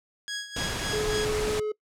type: tone with tremolo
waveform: 15% pulse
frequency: 1659 Hz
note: G#6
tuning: 2 cents flat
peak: -23 dBFS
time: 0.28-1.25 s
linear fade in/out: 0 ms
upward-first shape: sine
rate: 3.6 Hz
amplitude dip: 75%
type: noise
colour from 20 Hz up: pink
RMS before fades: -31 dBFS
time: 0.56-1.6 s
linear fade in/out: 5 ms
type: tone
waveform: triangle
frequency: 425.9 Hz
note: G#4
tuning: 44 cents sharp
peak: -24 dBFS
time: 0.93-1.72 s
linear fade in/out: 5 ms
effects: noise-tail reverb RT60 0.1 s tail -23 dB re dry + low-pass 9000 Hz 12 dB/octave